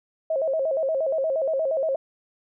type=tone with vibrato; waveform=sine; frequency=587.3 Hz; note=D5; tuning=in tune; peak=-21 dBFS; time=0.3-1.96 s; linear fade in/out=5 ms; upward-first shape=square; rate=8.5 Hz; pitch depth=150 cents each way; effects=none